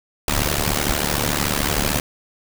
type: noise with amplitude modulation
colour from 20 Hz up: pink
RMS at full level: -17 dBFS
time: 0.28-2 s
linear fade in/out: 2 ms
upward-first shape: sine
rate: 73.4 Hz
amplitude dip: 90%
effects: none